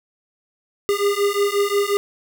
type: beating tone pair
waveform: square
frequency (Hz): 402.1 / 407.7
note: G4 / G#4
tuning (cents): +44 / -32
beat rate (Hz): 5.6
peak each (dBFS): -21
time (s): 0.89-1.97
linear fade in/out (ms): 0
effects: none